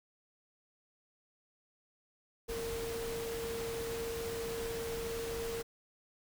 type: tone in noise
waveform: sine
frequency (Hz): 460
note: A#4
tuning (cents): -23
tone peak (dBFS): -37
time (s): 2.48-5.63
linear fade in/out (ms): 20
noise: pink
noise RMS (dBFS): -43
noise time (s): 2.48-5.63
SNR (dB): +3
effects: none